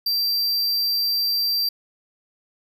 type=tone; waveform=square; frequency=4703 Hz; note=D8; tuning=2 cents sharp; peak=-20 dBFS; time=0.06-1.69 s; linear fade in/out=5 ms; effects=none